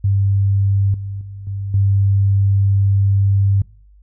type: tone with level steps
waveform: sine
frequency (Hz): 98.8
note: G2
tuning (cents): +14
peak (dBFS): -12 / -23 / -29 / -21 / -11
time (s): 0.04-3.62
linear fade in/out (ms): 5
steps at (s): 0.94 / 1.21 / 1.47 / 1.74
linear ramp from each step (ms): 2
effects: noise-tail reverb RT60 0.4 s tail -22 dB re dry + added 50 Hz sine -44 dBFS peak until 4.02 s